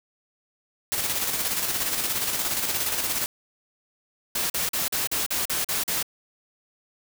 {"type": "noise with tremolo", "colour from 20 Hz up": "white", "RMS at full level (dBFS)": -25, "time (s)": [0.92, 3.26], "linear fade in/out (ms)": 0, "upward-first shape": "square", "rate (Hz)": 17, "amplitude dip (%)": 40}
{"type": "noise bursts", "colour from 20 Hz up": "white", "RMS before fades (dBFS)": -26, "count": 9, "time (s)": [4.35, 6.028], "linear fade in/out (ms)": 5, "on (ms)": 150, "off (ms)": 41}
{"effects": []}